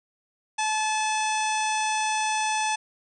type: harmonic tone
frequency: 865 Hz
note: A5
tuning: 30 cents flat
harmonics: 1 / 2 / 3 / 4 / 5 / 6 / 7 / 8 / 9 / 10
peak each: -25 / -34 / -31 / -36 / -43 / -40 / -34 / -45 / -44 / -37 dBFS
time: 0.58-2.76 s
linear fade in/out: 10 ms
effects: none